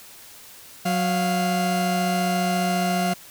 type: tone pair together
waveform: 40% pulse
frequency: 183.25 / 698.5 Hz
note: F#3 / F5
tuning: -16 / 0 cents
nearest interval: octave + major seventh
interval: 2316 cents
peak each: -22 / -23 dBFS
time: 0.85-3.14 s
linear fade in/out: 10 ms
effects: white hiss -45 dBFS RMS until 3.3 s